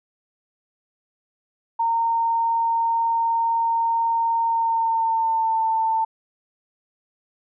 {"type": "tone with pitch glide", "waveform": "sine", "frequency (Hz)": [919, 893.4], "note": ["A#5", "A5"], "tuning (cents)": [-25, 26], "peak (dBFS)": -18, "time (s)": [1.79, 6.05], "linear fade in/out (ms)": 10, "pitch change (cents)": -49, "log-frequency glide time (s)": [4.42, 5.62], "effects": []}